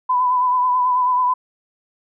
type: tone with vibrato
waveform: sine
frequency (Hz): 1000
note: B5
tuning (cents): +21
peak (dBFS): -14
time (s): 0.09-1.34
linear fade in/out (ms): 10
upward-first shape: triangle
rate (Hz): 9.2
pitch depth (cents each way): 37
effects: none